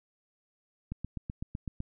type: click train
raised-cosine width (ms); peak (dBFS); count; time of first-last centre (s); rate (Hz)
5; -23; 8; 0.92-1.804; 7.92
effects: none